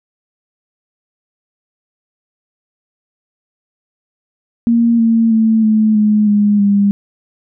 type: tone with pitch steps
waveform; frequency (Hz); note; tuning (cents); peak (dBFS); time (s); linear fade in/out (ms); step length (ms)
sine; 233.1 / 227.5 / 222.1 / 216.7 / 211.5 / 206.5 / 201.5; A#3 / A#3 / A3 / A3 / G#3 / G#3 / G3; 0 / -42 / +16 / -26 / +32 / -10 / +48; -8; 4.67-6.91; 0; 320
effects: none

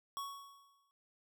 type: tone with exponential decay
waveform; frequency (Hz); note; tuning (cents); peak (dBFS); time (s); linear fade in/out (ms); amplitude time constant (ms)
square; 1114; C#6; +8; -38; 0.17-0.91; 0; 160
effects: none

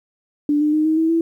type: tone with pitch steps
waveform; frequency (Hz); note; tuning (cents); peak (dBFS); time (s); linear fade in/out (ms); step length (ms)
sine; 293.7 / 300.7 / 307.9 / 315.3 / 322.9 / 330.6; D4 / D4 / D#4 / D#4 / E4 / E4; 0 / +41 / -18 / +23 / -36 / +5; -14; 0.49-1.21; 2; 120
effects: 9-bit

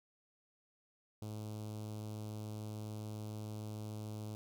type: tone with notch filter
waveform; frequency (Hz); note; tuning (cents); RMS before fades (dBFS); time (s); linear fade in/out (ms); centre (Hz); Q
sawtooth; 106.9; A2; -49; -44; 1.22-4.35; 0; 1800; 0.55
effects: none

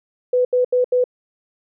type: tone bursts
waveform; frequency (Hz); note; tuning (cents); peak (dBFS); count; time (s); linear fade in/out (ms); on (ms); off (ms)
sine; 498.3; B4; +15; -13; 4; 0.33-1.041; 5; 120; 77
effects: none

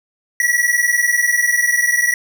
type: tone pair together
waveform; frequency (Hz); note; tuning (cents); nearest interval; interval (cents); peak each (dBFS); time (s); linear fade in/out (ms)
square; 1924.9 / 1945; B6 / B6; -45 / -27; unison; 18; -17; 0.4-2.14; 2
effects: 7-bit

